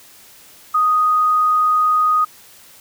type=tone; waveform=sine; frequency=1244.5 Hz; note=D#6; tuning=in tune; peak=-12 dBFS; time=0.74-2.25 s; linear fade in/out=10 ms; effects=white hiss -45 dBFS RMS until 2.8 s

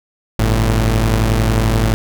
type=tone pair together; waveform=sawtooth; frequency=50.03 / 111.4 Hz; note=G1 / A2; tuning=+36 / +22 cents; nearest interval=octave + major second; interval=1386 cents; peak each=-11 dBFS; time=0.39-1.94 s; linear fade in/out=0 ms; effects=none

